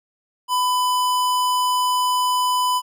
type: tone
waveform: square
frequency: 1000 Hz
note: B5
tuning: 21 cents sharp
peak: -18 dBFS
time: 0.48-2.82 s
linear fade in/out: 50 ms
effects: none